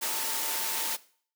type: tone in noise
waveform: sine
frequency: 900 Hz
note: A5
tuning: 39 cents sharp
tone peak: -41 dBFS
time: 0.01-0.97 s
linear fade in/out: 20 ms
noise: white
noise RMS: -31 dBFS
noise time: 0.01-0.97 s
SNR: -13 dB
effects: noise-tail reverb RT60 0.5 s tail -19 dB re dry + high-pass 300 Hz 12 dB/octave